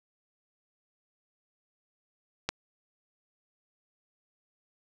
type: click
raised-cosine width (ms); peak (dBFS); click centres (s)
0.2; -11; 2.49
effects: none